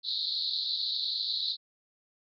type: band-pass noise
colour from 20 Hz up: pink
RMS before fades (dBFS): -32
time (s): 0.03-1.57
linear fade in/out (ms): 50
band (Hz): 3800 to 4400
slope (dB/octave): 96
effects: none